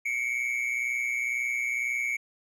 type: tone pair together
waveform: triangle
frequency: 2178 / 2300 Hz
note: C#7 / D7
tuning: -31 / -37 cents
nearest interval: minor second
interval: 94 cents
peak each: -28 dBFS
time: 0.05-2.17 s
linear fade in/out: 10 ms
effects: none